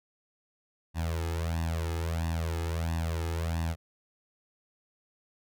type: tone with flanger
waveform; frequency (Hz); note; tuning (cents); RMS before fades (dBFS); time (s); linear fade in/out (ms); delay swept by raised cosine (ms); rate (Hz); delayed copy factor
sawtooth; 82.41; E2; 0; -31; 0.94-3.76; 50; 1.1 to 2.4; 1.5; +0.9
effects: none